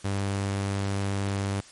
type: tone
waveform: sawtooth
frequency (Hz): 99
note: G2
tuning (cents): +18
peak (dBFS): -22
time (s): 0.04-1.61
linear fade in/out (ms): 10
effects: white hiss -50 dBFS RMS until 1.71 s + MP3 48 kbps